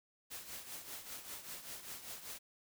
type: noise with tremolo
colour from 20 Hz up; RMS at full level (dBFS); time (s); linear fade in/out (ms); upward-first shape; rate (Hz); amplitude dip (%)
white; -45; 0.3-2.39; 20; triangle; 5.1; 70
effects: none